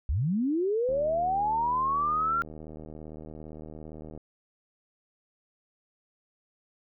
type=linear sweep; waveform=sine; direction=up; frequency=55.8 to 1392 Hz; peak=-24 dBFS; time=0.09-2.42 s; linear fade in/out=0 ms
type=click train; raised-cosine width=2 ms; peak=-30 dBFS; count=256; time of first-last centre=0.89-4.176 s; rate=77.6 Hz
effects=none